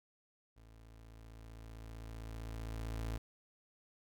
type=tone with level ramp; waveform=30% pulse; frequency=55.5 Hz; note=A1; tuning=16 cents sharp; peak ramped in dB=-55 to -34 dBFS; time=0.56-3.18 s; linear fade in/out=10 ms; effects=none